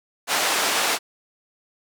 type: band-pass noise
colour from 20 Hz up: pink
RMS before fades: -22 dBFS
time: 0.27-0.99 s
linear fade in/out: 50 ms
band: 610 to 10000 Hz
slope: 12 dB/octave
effects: none

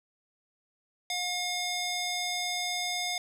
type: tone with band-pass filter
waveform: square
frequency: 718 Hz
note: F5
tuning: 48 cents sharp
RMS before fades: -32 dBFS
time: 1.1-3.18 s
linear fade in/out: 2 ms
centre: 4800 Hz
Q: 1
effects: none

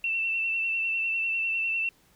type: tone with vibrato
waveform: sine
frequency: 2684 Hz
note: E7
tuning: 31 cents sharp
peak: -25 dBFS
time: 0.04-1.89 s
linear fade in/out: 2 ms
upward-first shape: sine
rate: 10 Hz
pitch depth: 31 cents each way
effects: pink hiss -62 dBFS RMS until 2.15 s

